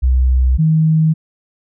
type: tone pair in turn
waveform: sine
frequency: 63.8 / 158.28 Hz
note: C2 / D#3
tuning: -43 / +30 cents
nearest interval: octave + major third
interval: 1573 cents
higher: second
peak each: -9 dBFS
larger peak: neither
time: 0.02-0.58 / 0.58-1.14 s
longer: neither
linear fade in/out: 20 ms
effects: none